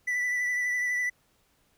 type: tone with vibrato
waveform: triangle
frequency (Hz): 1975.5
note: B6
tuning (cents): 0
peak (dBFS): -24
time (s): 0.07-1.1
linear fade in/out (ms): 10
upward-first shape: triangle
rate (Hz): 12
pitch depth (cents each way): 25
effects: pink hiss -68 dBFS RMS until 1.77 s